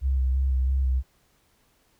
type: tone with vibrato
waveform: sine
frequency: 65.6 Hz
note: C2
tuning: 5 cents sharp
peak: -20 dBFS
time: 0.01-1.03 s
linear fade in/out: 50 ms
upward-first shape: square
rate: 3 Hz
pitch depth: 26 cents each way
effects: pink hiss -65 dBFS RMS until 1.99 s